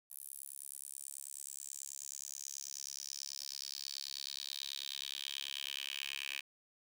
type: tone with high-pass filter sweep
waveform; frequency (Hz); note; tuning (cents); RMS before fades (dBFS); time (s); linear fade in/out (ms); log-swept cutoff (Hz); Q
10% pulse; 69.3; C#2; 0; -45; 0.1-6.41; 10; 11000 to 2600; 4.3
effects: none